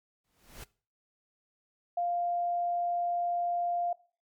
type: noise with exponential growth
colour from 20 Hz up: pink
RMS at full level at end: -42 dBFS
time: 0.24-0.64 s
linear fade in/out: 5 ms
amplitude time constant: 86 ms
type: tone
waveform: sine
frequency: 698.5 Hz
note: F5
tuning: in tune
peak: -27 dBFS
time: 1.97-3.93 s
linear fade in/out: 5 ms
effects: noise-tail reverb RT60 0.4 s tail -21 dB re dry + MP3 96 kbps